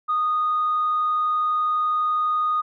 sine tone, 1236 Hz, D#6, 12 cents flat, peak -18 dBFS, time 0.08-2.62 s, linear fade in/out 20 ms, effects tanh soft clip ceiling -15 dBFS

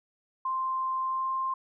sine tone with pitch glide, 1046.5 to 1053.8 Hz, C6 to C6, 0 to +12 cents, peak -27 dBFS, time 0.45-1.54 s, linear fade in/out 5 ms, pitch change +12 cents, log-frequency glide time 1-1.31 s, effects none

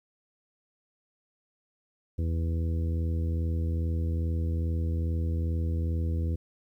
harmonic tone, 82.41 Hz, E2, in tune, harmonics 1 / 2 / 3 / 4 / 5 / 6, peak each -26 / -37 / -40 / -41 / -48 / -45 dBFS, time 2.18-6.36 s, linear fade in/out 10 ms, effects 11-bit

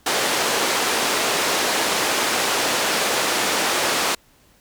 pink band-pass noise, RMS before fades -21 dBFS, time 0.06-4.15 s, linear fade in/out 5 ms, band 400 to 9100 Hz, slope 12 dB/octave, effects pink hiss -56 dBFS RMS until 4.6 s

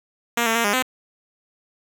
5% pulse tone with pitch steps, 235.7 / 225.7 / 232.1 / 204.5 / 256.5 Hz, A#3 / A3 / A#3 / G#3 / C4, +19 / +44 / -7 / -26 / -34 cents, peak -7 dBFS, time 0.37-0.825 s, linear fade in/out 5 ms, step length 91 ms, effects none

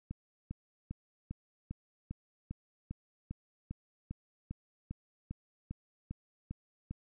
click train, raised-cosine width 5 ms, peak -27 dBFS, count 18, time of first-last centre 0.11-6.91 s, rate 2.5 Hz, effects none

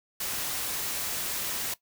white noise, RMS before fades -32 dBFS, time 0.2-1.74 s, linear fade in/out 5 ms, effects noise-tail reverb RT60 0.1 s tail -17 dB re dry

